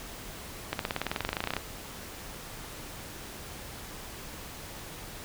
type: accelerating click train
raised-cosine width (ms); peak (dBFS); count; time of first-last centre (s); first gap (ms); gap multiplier
0.3; -13; 20; 0.73-1.566; 62; 0.96
effects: pink hiss -43 dBFS RMS until 5.24 s